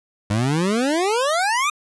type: exponential sweep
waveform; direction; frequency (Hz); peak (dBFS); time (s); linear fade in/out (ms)
25% pulse; up; 99 to 1244.5; -14; 0.3-1.7; 5
effects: resampled to 24000 Hz